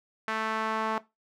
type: tone with band-pass filter sweep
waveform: sawtooth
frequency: 220 Hz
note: A3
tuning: in tune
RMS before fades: -30 dBFS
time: 0.28-0.98 s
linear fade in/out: 0 ms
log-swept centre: 1500 to 1000 Hz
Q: 1.5
effects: noise-tail reverb RT60 0.2 s tail -17 dB re dry